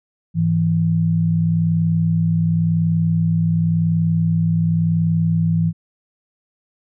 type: tone pair together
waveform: sine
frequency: 103.89 / 164.81 Hz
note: G#2 / E3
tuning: +1 / 0 cents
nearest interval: minor sixth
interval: 799 cents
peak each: -21 / -15 dBFS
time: 0.34-5.73 s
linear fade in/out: 50 ms
effects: none